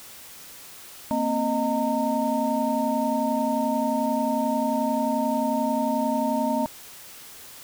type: tone cluster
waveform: sine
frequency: 231.2 / 262.5 / 620 / 916 Hz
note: A#3 / C4 / D#5 / A#5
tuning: -14 / +6 / -6 / -31 cents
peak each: -27 dBFS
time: 1.11-6.66 s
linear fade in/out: 0 ms
effects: white hiss -44 dBFS RMS until 7.63 s